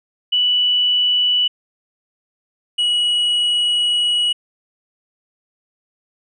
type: tone pair in turn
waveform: sine / triangle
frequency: 2960 / 2918 Hz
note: F#7 / F#7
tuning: 0 / -25 cents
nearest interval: unison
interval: 25 cents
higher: first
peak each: -13 dBFS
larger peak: neither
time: 0.32-1.48 / 2.78-4.33 s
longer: second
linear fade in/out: 10 ms
effects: resampled to 24000 Hz